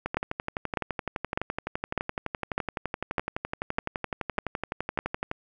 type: two click trains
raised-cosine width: 0.5 ms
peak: -14 / -10 dBFS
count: 63 / 9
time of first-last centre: 0.06-5.314 / 0.17-4.989 s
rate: 11.8 / 1.66 Hz
effects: none